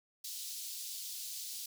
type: high-pass noise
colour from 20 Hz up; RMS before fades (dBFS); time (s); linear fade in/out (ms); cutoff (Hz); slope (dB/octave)
pink; -43; 0.24-1.66; 5; 3900; 24
effects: none